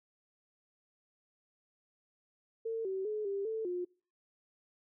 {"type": "tone with pitch steps", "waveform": "sine", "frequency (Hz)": [451.7, 381.9, 426.1, 396.7, 442.9, 357], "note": ["A4", "G4", "G#4", "G4", "A4", "F4"], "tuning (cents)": [45, -45, 44, 21, 11, 38], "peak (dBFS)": -33, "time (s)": [2.65, 3.85], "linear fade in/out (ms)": 10, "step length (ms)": 200, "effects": ["noise-tail reverb RT60 0.4 s tail -25 dB re dry"]}